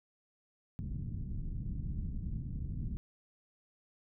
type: low-pass noise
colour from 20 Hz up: pink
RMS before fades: -38 dBFS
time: 0.79-2.97 s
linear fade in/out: 0 ms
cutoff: 200 Hz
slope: 24 dB/octave
effects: none